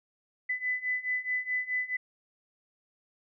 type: beating tone pair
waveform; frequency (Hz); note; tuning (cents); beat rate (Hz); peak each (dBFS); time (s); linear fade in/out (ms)
sine; 2000 / 2004.7; B6 / B6; +21 / +25; 4.7; -33 / -31; 0.49-1.97; 10
effects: none